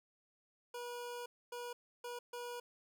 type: tone bursts at uneven times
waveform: 25% pulse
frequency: 483.4 Hz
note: B4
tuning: 37 cents flat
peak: -39 dBFS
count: 4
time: 0.74-1.26 / 1.52-1.73 / 2.04-2.19 / 2.33-2.6 s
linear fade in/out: 5 ms
effects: none